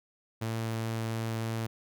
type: tone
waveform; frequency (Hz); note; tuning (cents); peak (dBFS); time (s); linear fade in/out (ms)
sawtooth; 112.9; A2; +45; -27; 0.41-1.67; 10
effects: none